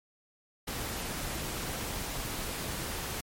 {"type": "noise", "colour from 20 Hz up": "pink", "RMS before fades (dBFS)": -36, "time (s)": [0.67, 3.21], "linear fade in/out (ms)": 10, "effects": ["MP3 64 kbps"]}